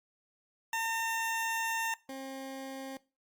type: tone pair in turn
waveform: 20% pulse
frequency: 907 / 267.6 Hz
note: A#5 / C4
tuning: -48 / +39 cents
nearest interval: octave + major sixth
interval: 2113 cents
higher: first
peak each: -26 / -35 dBFS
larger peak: first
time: 0.73-1.94 / 2.09-2.97 s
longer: first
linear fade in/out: 2 ms
effects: noise-tail reverb RT60 0.3 s tail -20 dB re dry + Opus 48 kbps